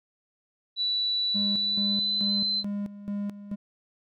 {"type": "tone with pitch glide", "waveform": "sine", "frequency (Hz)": [3951, 4067], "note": ["B7", "C8"], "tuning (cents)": [0, -50], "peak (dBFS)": -24, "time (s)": [0.76, 2.64], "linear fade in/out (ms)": 50, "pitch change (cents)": 50, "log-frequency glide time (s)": [1.55, 2.47]}
{"type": "tone with tremolo", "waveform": "triangle", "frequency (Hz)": 203.3, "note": "G#3", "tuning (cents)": -37, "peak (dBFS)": -26, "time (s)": [1.34, 3.56], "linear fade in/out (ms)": 20, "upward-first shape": "square", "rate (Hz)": 2.3, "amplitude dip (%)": 75}
{"effects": []}